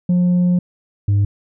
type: tone pair in turn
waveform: sine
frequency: 178.2 / 101.15 Hz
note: F3 / G#2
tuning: +35 / -45 cents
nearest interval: minor seventh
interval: 980 cents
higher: first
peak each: -9 dBFS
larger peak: neither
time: 0.09-0.59 / 1.08-1.25 s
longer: first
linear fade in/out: 5 ms
effects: tanh soft clip ceiling -11 dBFS